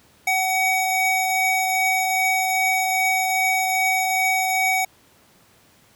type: tone pair together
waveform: square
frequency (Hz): 753.5 / 2258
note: F#5 / C#7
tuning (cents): +31 / +31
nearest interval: octave + perfect fifth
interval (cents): 1900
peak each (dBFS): -22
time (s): 0.27-4.85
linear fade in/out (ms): 5
effects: pink hiss -55 dBFS RMS until 5.95 s + high-pass 80 Hz 12 dB/octave